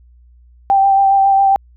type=tone with vibrato; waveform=sine; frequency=784 Hz; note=G5; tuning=in tune; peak=-8 dBFS; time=0.7-1.56 s; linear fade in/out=0 ms; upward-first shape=sine; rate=7.3 Hz; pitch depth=18 cents each way; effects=added 60 Hz sine -43 dBFS peak until 1.76 s